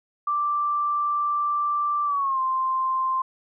sine tone with pitch glide, 1174.7 to 1046.5 Hz, D6 to C6, 0 to 0 cents, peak -21 dBFS, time 0.27-3.22 s, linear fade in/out 5 ms, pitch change -200 cents, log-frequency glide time 2.05-2.4 s, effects none

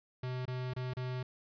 square tone with dropouts, 127 Hz, B2, 49 cents sharp, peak -36 dBFS, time 0.23-1.23 s, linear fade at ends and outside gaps 5 ms, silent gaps 0.455-0.478 / 0.736-0.763 / 0.936-0.968 s, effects resampled to 11025 Hz

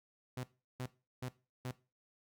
sawtooth tone bursts, 127.1 Hz, C3, 50 cents flat, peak -35 dBFS, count 4, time 0.37-1.714 s, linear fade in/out 5 ms, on 66 ms, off 360 ms, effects noise-tail reverb RT60 0.3 s tail -17 dB re dry

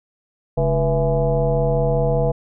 sine tone with frequency modulation, 312.6 Hz, D#4, 8 cents sharp, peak -15 dBFS, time 0.57-2.32 s, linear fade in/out 10 ms, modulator 175 Hz, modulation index 2.2, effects none

